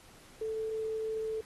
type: tone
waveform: sine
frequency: 440 Hz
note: A4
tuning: in tune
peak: -32 dBFS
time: 0.41-1.41 s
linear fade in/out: 5 ms
effects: pink hiss -57 dBFS RMS until 1.45 s + AAC 32 kbps